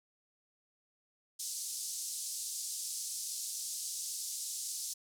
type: band-pass noise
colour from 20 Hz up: white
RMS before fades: -40 dBFS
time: 1.39-4.94 s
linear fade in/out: 10 ms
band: 4800 to 10000 Hz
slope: 24 dB/octave
effects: none